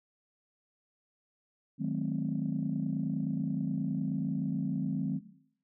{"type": "chord", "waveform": "sine", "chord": "D# diminished seventh", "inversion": "none", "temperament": "equal with one note detuned", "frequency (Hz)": [155.56, 185, 214.6, 261.6], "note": ["D#3", "F#3", "A3", "C4"], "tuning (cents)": [0, 0, -43, 0], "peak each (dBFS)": -34, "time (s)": [1.78, 5.21], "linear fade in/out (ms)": 50, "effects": ["noise-tail reverb RT60 0.7 s tail -17 dB re dry", "tanh soft clip ceiling -21 dBFS"]}